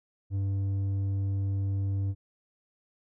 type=tone with low-pass filter; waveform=square; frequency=98 Hz; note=G2; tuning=in tune; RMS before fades=-29 dBFS; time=0.3-2.15 s; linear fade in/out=50 ms; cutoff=210 Hz; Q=0.67; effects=none